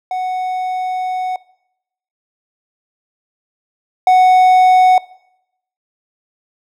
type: tone pair in turn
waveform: triangle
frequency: 740 / 740 Hz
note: F#5 / F#5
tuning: 0 / 0 cents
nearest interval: unison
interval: 0 cents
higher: neither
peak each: -15 / -4 dBFS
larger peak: second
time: 0.11-1.36 / 4.07-4.98 s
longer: first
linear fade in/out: 2 ms
effects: noise-tail reverb RT60 0.8 s tail -21 dB re dry